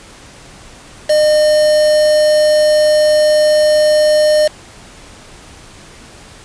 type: tone with quantisation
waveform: triangle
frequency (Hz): 608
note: D#5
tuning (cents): -40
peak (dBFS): -6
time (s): 1.09-4.48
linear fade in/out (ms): 10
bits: 3
effects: pink hiss -38 dBFS RMS until 6.44 s + resampled to 22050 Hz